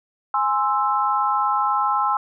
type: chord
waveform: sine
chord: Ab augmented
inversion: none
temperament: equal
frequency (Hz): 830.6 / 1046.5 / 1318.5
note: Ab5 / C6 / E6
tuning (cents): 0 / 0 / 0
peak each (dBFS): -22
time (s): 0.34-2.17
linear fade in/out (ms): 2
effects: none